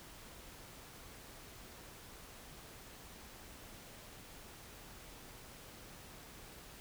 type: silence
effects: pink hiss -54 dBFS RMS until 6.8 s